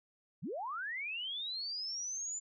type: linear sweep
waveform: sine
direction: up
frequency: 110 to 7140 Hz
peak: -37 dBFS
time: 0.42-2.4 s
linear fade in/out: 20 ms
effects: none